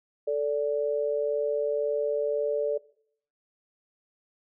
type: tone pair together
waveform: sine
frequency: 440 / 581.9 Hz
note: A4 / D5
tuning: 0 / -16 cents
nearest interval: perfect fourth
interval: 484 cents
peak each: -27 dBFS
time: 0.27-2.78 s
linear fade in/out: 10 ms
effects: noise-tail reverb RT60 0.6 s tail -20 dB re dry